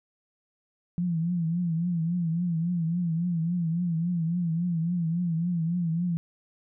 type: tone with vibrato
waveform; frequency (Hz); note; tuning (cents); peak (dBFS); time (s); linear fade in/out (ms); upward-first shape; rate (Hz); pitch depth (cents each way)
sine; 169.7; F3; -49; -24; 0.98-6.17; 0; triangle; 3.6; 110
effects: none